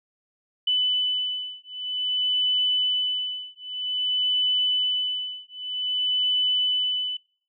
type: beating tone pair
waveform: sine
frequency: 2997 / 2997.52 Hz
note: F#7 / F#7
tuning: +22 / +22 cents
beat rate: 0.52 Hz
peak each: -25 / -25 dBFS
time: 0.67-7.17 s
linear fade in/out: 5 ms
effects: noise-tail reverb RT60 0.5 s tail -25 dB re dry